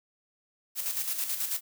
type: noise with tremolo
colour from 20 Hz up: blue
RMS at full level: -30 dBFS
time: 0.75-1.61 s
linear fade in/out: 50 ms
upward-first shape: square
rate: 9.2 Hz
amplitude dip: 50%
effects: none